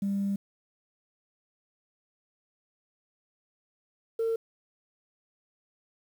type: tone pair in turn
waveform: sine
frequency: 198.8 / 453.8 Hz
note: G3 / A#4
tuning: +25 / -47 cents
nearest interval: octave + major second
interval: 1428 cents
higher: second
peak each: -25 / -24 dBFS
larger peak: second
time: 0.02-0.36 / 4.19-4.36 s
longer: first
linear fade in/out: 5 ms
effects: tanh soft clip ceiling -22 dBFS + 9-bit